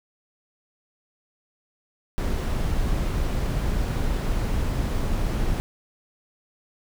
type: noise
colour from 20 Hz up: brown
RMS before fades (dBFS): -24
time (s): 2.18-5.6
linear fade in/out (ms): 0
effects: none